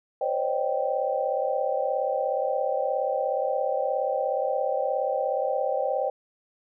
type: tone cluster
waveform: sine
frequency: 512 / 549 / 611 / 781 Hz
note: C5 / C#5 / D#5 / G5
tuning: -38 / -17 / -32 / -7 cents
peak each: -29 dBFS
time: 0.21-6.1 s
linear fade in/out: 5 ms
effects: none